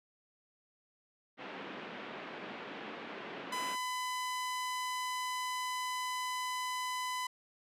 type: band-pass noise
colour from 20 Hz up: pink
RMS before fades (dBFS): -45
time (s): 1.37-3.77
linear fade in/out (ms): 50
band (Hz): 210 to 3100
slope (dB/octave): 24
type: tone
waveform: sawtooth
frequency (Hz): 1005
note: B5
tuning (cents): +30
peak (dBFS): -31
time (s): 3.52-7.27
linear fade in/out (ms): 5
effects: low-pass 12000 Hz 12 dB/octave